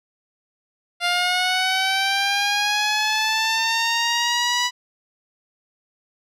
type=linear sweep; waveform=10% pulse; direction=up; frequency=698.5 to 985 Hz; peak=-10 dBFS; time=1-4.71 s; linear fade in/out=50 ms; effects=low-pass 8000 Hz 12 dB/octave